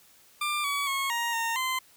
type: tone with pitch steps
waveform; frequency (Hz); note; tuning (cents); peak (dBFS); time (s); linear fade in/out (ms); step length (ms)
20% pulse; 1191 / 1135 / 1093 / 939 / 919 / 1034; D6 / C#6 / C#6 / A#5 / A#5 / C6; +24 / +41 / -25 / +12 / -25 / -21; -22; 0.41-1.79; 5; 230
effects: white hiss -58 dBFS RMS until 1.96 s